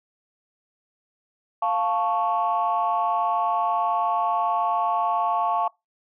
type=chord; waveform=sine; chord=F augmented; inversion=none; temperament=equal; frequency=698.5 / 880 / 1108.7 Hz; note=F5 / A5 / C#6; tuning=0 / 0 / 0 cents; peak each=-24 dBFS; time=1.62-5.68 s; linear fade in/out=5 ms; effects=noise-tail reverb RT60 0.2 s tail -24 dB re dry + tanh soft clip ceiling -13 dBFS